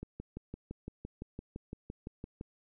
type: click train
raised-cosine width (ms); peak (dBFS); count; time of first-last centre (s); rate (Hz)
3; -28; 15; 0.03-2.411; 5.88
effects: none